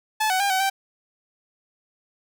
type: tone with pitch steps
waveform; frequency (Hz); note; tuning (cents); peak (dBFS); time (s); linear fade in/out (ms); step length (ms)
sawtooth; 866 / 749 / 801 / 756 / 779; A5 / F#5 / G5 / F#5 / G5; -28 / +21 / +37 / +37 / -11; -16; 0.2-0.7; 10; 100
effects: none